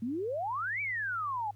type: exponential two-way sweep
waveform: sine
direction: up then down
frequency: 216.6 to 2349 to 802 Hz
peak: -31 dBFS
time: 0.02-1.51 s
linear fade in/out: 5 ms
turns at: 0.81 s
effects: added 104 Hz sine -51 dBFS peak until 1.55 s + pink hiss -70 dBFS RMS until 1.55 s